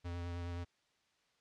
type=tone with vibrato; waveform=square; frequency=86.8 Hz; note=F2; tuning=10 cents flat; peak=-40 dBFS; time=0.04-0.65 s; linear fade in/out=20 ms; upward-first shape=triangle; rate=9.5 Hz; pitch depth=23 cents each way; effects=white hiss -75 dBFS RMS until 1.4 s + low-pass 5000 Hz 12 dB/octave